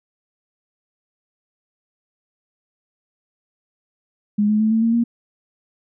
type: tone with pitch steps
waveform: sine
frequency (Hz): 207.7 / 212.8 / 218 / 223.4 / 228.9 / 234.5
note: G#3 / G#3 / A3 / A3 / A#3 / A#3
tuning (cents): 0 / +42 / -16 / +27 / -31 / +11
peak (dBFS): -14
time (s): 4.38-5.04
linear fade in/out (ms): 10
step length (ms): 110
effects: none